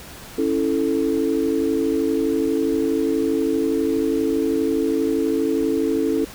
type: chord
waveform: sine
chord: A major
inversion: first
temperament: equal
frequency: 277.2 / 329.6 / 440 Hz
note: C#4 / E4 / A4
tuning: 0 / 0 / 0 cents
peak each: -22 dBFS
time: 0.38-6.25 s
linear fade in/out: 5 ms
effects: pink hiss -39 dBFS RMS until 6.34 s